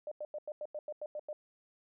sine tone bursts, 600 Hz, D5, 37 cents sharp, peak -37 dBFS, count 10, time 0.07-1.33 s, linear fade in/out 2 ms, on 45 ms, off 90 ms, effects none

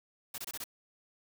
white noise bursts, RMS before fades -40 dBFS, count 5, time 0.34-0.641 s, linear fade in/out 5 ms, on 41 ms, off 24 ms, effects none

